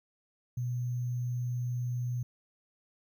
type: tone with sample-and-hold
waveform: sine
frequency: 122.4 Hz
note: B2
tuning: 15 cents flat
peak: -30 dBFS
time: 0.57-2.23 s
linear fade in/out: 5 ms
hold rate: 6300 Hz
effects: none